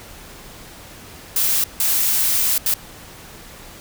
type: noise bursts at uneven times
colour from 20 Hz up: blue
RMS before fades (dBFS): -18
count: 3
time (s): 1.36-1.64 / 1.8-2.58 / 2.66-2.74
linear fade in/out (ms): 2
effects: pink hiss -40 dBFS RMS until 3.8 s